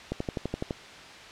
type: click train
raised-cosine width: 2 ms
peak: -16 dBFS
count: 8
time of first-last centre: 0.12-0.708 s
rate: 11.9 Hz
effects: white hiss -45 dBFS RMS until 1.31 s + low-pass 4000 Hz 12 dB/octave